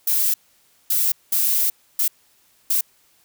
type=noise bursts at uneven times; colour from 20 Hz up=violet; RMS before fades=-19 dBFS; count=5; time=0.07-0.34 / 0.9-1.12 / 1.32-1.7 / 1.99-2.08 / 2.7-2.81 s; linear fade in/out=5 ms; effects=white hiss -59 dBFS RMS until 3.24 s